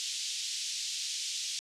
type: band-pass noise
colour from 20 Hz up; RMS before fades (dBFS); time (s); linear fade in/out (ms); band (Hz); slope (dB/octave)
white; -36; 0-1.59; 0; 3000 to 6900; 24
effects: low-pass 11000 Hz 12 dB/octave